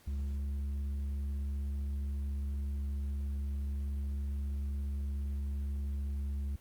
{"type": "tone with tanh clipping", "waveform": "sine", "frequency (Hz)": 70.1, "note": "C#2", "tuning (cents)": 20, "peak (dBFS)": -34, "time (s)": [0.07, 6.56], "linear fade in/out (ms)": 5, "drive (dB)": 6, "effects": ["pink hiss -62 dBFS RMS until 6.6 s", "Opus 48 kbps"]}